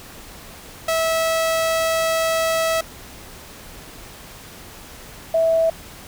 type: tone pair in turn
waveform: sawtooth / sine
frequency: 651 / 654 Hz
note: E5 / E5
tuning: -22 / -14 cents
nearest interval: unison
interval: 8 cents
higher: second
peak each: -14 dBFS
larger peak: neither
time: 0.88-2.81 / 5.34-5.7 s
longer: first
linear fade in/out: 5 ms
effects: pink hiss -40 dBFS RMS until 6.07 s